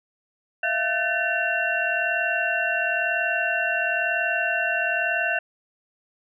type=tone cluster; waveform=sine; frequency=650 / 691 / 1517 / 1763 / 2735 Hz; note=E5 / F5 / F#6 / A6 / F7; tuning=-24 / -19 / +43 / +3 / -37 cents; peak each=-31 / -29 / -25 / -29 / -27 dBFS; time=0.63-5.39 s; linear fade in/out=5 ms; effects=none